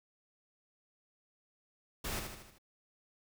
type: noise with echo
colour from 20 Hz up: pink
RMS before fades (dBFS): -38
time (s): 2.04-2.2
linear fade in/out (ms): 10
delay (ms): 77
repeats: 5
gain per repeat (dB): -5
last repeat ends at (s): 2.585
effects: none